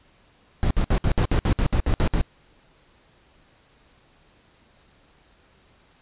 brown noise bursts, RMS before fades -19 dBFS, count 12, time 0.63-2.213 s, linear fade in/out 0 ms, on 76 ms, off 61 ms, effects pink hiss -58 dBFS RMS until 6.01 s + resampled to 8000 Hz

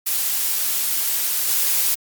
blue noise with level steps, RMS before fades -21 / -19 dBFS, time 0.06-1.95 s, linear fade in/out 10 ms, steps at 1.47 s, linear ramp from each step 5 ms, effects Opus 48 kbps

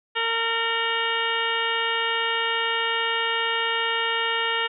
harmonic tone with a mistuned harmonic, 457.6 Hz, A#4, 32 cents flat, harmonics 1 / 2 / 3 / 4 / 5 / 6 / 7 / 8, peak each -31 / -30 / -29 / -28 / -32 / -28 / -33 / -37 dBFS, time 0.15-4.68 s, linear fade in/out 20 ms, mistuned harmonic 6, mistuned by +66 cents, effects none

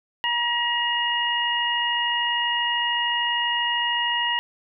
harmonic tone, 953 Hz, A#5, 38 cents sharp, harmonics 1 / 2 / 3, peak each -26 / -26 / -24 dBFS, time 0.24-4.39 s, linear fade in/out 0 ms, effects none

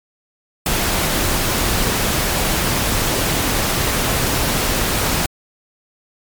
pink noise, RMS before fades -18 dBFS, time 0.66-5.26 s, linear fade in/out 2 ms, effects MP3 96 kbps

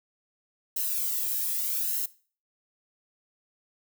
violet noise with flanger, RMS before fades -29 dBFS, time 0.76-2.06 s, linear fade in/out 5 ms, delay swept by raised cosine 0.85 to 1.44 ms, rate 0.82 Hz, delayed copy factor -0.8, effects noise-tail reverb RT60 0.4 s tail -19 dB re dry

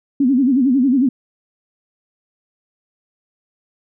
sine tone with vibrato, 261.6 Hz, C4, in tune, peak -11 dBFS, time 0.2-1.09 s, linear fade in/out 5 ms, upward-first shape sine, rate 11 Hz, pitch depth 150 cents each way, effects none

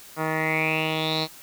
10% pulse tone with low-pass filter sweep, 157.9 Hz, D#3, 26 cents sharp, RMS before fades -25 dBFS, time 0.16-1.28 s, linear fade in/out 50 ms, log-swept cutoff 1500 to 4400 Hz, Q 8.1, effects white hiss -46 dBFS RMS until 1.42 s

